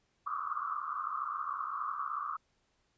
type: band-pass noise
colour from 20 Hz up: white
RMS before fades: -37 dBFS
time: 0.26-2.37 s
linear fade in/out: 10 ms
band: 1100 to 1300 Hz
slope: 96 dB/octave
effects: pink hiss -75 dBFS RMS until 2.97 s + resampled to 16000 Hz